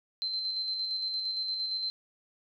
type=tone with tremolo; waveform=sine; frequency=4098 Hz; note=C8; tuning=37 cents flat; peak=-29 dBFS; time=0.22-1.9 s; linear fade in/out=0 ms; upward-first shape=square; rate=8.7 Hz; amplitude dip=30%; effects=none